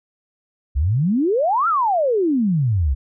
sine exponential two-way sweep, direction up then down, 61.74 to 1396.9 to 61.74 Hz, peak -15 dBFS, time 0.75-2.95 s, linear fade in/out 20 ms, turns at 1.68 s, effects none

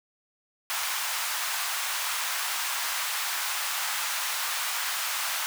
pink high-pass noise, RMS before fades -30 dBFS, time 0.7-5.46 s, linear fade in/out 0 ms, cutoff 920 Hz, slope 24 dB/octave, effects none

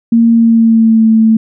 sine tone with pitch glide, 230.7 to 222.1 Hz, A#3 to A3, -18 to +16 cents, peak -4 dBFS, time 0.12-1.37 s, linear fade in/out 5 ms, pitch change -66 cents, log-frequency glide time 0.32-1.07 s, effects none

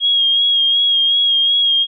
sine tone with vibrato, 3272 Hz, G#7, 26 cents flat, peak -11 dBFS, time 0-1.87 s, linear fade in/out 50 ms, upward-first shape sine, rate 2.7 Hz, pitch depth 29 cents each way, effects none

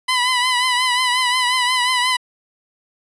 15% pulse tone with vibrato, 1000 Hz, B5, 21 cents sharp, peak -9 dBFS, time 0.08-2.17 s, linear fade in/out 10 ms, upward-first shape triangle, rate 5.6 Hz, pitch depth 61 cents each way, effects resampled to 22050 Hz

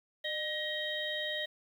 harmonic tone with a mistuned harmonic, 630 Hz, D#5, 21 cents sharp, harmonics 1 / 3 / 5 / 6, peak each -39 / -37 / -40 / -39 dBFS, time 0.24-1.46 s, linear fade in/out 10 ms, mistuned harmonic 1, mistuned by -65 cents, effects 10-bit

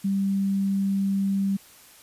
sine tone, 196 Hz, G3, in tune, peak -21 dBFS, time 0.04-1.57 s, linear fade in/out 10 ms, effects white hiss -51 dBFS RMS until 2.02 s + resampled to 32000 Hz

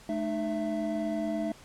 triangle tone cluster, 215.4 / 304.6 / 664 Hz, A3 / D#4 / E5, -37 / -37 / +12 cents, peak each -31 dBFS, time 0.09-1.52 s, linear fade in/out 2 ms, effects pink hiss -53 dBFS RMS until 1.64 s + low-pass 10000 Hz 12 dB/octave

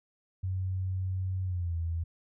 sine tone with pitch glide, 93.5 to 83.3 Hz, F#2 to E2, +19 to +19 cents, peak -29 dBFS, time 0.43-2.04 s, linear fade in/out 10 ms, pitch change -200 cents, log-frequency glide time 1.44-1.76 s, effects none

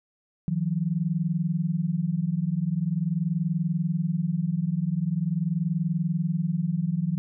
sine tone pair together, 158.17 / 178.6 Hz, D#3 / F3, +29 / +39 cents, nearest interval major second, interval 210 cents, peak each -26 dBFS, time 0.48-7.18 s, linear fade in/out 0 ms, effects none

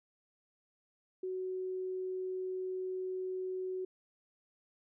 sine tone, 372.1 Hz, F#4, 10 cents sharp, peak -35 dBFS, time 1.23-3.85 s, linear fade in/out 5 ms, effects none

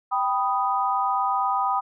sine chord, G augmented, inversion none, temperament equal, 784 / 987.8 / 1244.5 Hz, G5 / B5 / D#6, 0 / 0 / 0 cents, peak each -25 dBFS, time 0.11-1.81 s, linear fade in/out 20 ms, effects none

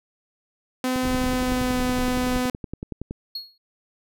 sawtooth tone with pitch glide, 255.4 to 251 Hz, C4 to B3, -42 to +28 cents, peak -18 dBFS, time 0.84-2.5 s, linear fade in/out 2 ms, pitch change -30 cents, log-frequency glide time 1-1.82 s
click train, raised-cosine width 3 ms, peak -18 dBFS, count 24, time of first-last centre 0.96-3.11 s, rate 10.7 Hz
brown noise, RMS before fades -31 dBFS, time 1.01-2.43 s, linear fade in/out 50 ms
triangle tone with exponential decay, 4315 Hz, C#8, 47 cents flat, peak -25 dBFS, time 3.35-3.58 s, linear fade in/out 5 ms, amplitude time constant 49 ms
effects none

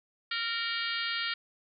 harmonic tone with a mistuned harmonic, 462.1 Hz, A#4, 15 cents flat, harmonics 3 / 4 / 5 / 6 / 7 / 8 / 9 / 10, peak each -36 / -37 / -38 / -39 / -39 / -40 / -41 / -41 dBFS, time 0.31-1.34 s, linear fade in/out 5 ms, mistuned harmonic 6, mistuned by +45 cents, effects none

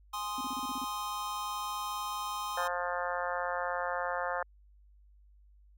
square chord, Ab major, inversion none, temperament equal, 830.6 / 1046.5 / 1244.5 Hz, Ab5 / C6 / Eb6, 0 / 0 / 0 cents, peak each -42 / -38 / -40 dBFS, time 0.13-2.68 s, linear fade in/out 10 ms
sine tone bursts, 260 Hz, C4, 11 cents flat, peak -38 dBFS, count 8, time 0.38-0.843 s, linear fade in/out 2 ms, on 29 ms, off 33 ms
harmonic tone, 176.8 Hz, F3, 22 cents sharp, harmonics 3 / 4 / 5 / 6 / 7 / 8 / 9 / 10, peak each -37 / -38 / -39 / -40 / -40 / -41 / -42 / -42 dBFS, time 2.57-4.43 s, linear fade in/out 5 ms
effects added 50 Hz sine -57 dBFS peak until 5.77 s

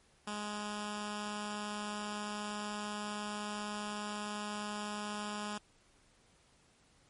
10% pulse tone with notch filter, 208.5 Hz, G#3, 7 cents sharp, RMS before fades -40 dBFS, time 0.27-5.58 s, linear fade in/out 5 ms, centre 500 Hz, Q 1.1, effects pink hiss -67 dBFS RMS until 7.09 s + MP3 48 kbps

